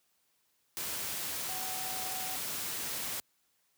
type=tone in noise; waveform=sine; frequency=751 Hz; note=F#5; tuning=26 cents sharp; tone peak=-43 dBFS; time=1.49-2.36 s; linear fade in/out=0 ms; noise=white; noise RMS=-37 dBFS; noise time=0.77-3.2 s; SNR=-9 dB; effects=white hiss -74 dBFS RMS until 3.77 s + high-pass 60 Hz 12 dB/octave

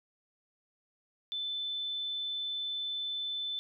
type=tone; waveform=sine; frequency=3520 Hz; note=A7; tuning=in tune; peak=-33 dBFS; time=1.32-3.59 s; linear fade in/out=0 ms; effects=none

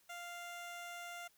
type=tone; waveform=15% pulse; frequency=697 Hz; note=F5; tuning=4 cents flat; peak=-39 dBFS; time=0.09-1.28 s; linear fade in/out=10 ms; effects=white hiss -71 dBFS RMS until 1.37 s

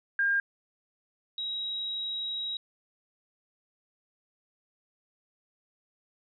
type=tone pair in turn; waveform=sine; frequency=1608 / 3833 Hz; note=G6 / A#7; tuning=+44 / +47 cents; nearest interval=octave + minor third; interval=1503 cents; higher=second; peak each=-23 / -31 dBFS; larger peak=first; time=0.19-0.4 / 1.38-2.57 s; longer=second; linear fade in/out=2 ms; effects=none

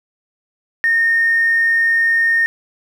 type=tone with tanh clipping; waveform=triangle; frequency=1835 Hz; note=A#6; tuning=28 cents flat; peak=-11 dBFS; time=0.84-2.46 s; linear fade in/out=0 ms; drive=1 dB; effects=none

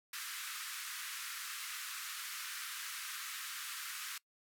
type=band-pass noise; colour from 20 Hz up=pink; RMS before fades=-44 dBFS; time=0.13-4.18 s; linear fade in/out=5 ms; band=1200 to 16000 Hz; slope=48 dB/octave; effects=noise-tail reverb RT60 0.1 s tail -22 dB re dry

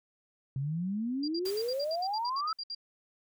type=exponential sweep; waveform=sine; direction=up; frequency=130 to 1330 Hz; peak=-30 dBFS; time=0.56-2.53 s; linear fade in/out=2 ms
type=tone bursts; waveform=sine; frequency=4767 Hz; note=D8; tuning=25 cents sharp; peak=-35 dBFS; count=14; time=1.23-2.749 s; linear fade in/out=5 ms; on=50 ms; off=63 ms
type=noise with exponential decay; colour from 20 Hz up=white; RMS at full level=-43 dBFS; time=1.45-2.6 s; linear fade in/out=5 ms; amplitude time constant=250 ms
effects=none

